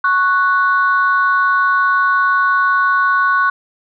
sine tone pair together, 1105.6 / 1480 Hz, C#6 / F#6, -5 / 0 cents, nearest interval perfect fourth, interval 505 cents, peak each -13 dBFS, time 0.04-3.5 s, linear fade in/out 5 ms, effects tanh soft clip ceiling -4 dBFS

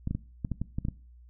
clicks, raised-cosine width 5 ms, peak -18 dBFS, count 9, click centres 0.074 / 0.11 / 0.15 / 0.448 / 0.517 / 0.616 / 0.785 / 0.851 / 0.885 s, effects noise-tail reverb RT60 0.4 s tail -20 dB re dry + added 60 Hz sine -50 dBFS peak until 1.29 s

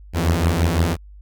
sawtooth beating tone pair, 80.8 / 86.7 Hz, E2 / F2, -34 / -12 cents, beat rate 5.9 Hz, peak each -15 dBFS, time 0.13-0.97 s, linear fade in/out 50 ms, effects added 50 Hz sine -39 dBFS peak until 1.21 s

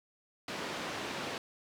pink band-pass noise, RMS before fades -39 dBFS, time 0.48-1.38 s, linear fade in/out 2 ms, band 230 to 4500 Hz, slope 12 dB/octave, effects none

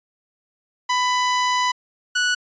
sawtooth tone pair in turn, 996 / 1474.7 Hz, B5 / F#6, +14 / -6 cents, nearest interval perfect fifth, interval 680 cents, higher second, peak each -14 dBFS, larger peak neither, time 0.89-1.72 / 2.15-2.35 s, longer first, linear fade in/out 10 ms, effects resampled to 16000 Hz

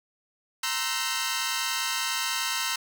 10% pulse chord, C dominant seventh, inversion third, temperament equal with one note detuned, 932.3 / 1046.5 / 1318.5 / 1534.8 Hz, Bb5 / C6 / E6 / G6, 0 / 0 / 0 / -37 cents, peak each -24 dBFS, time 0.63-2.76 s, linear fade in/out 5 ms, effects none

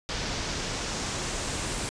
pink noise with low-pass filter sweep, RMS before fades -32 dBFS, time 0.09-1.89 s, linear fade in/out 0 ms, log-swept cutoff 5300 to 8700 Hz, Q 1.7, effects resampled to 22050 Hz

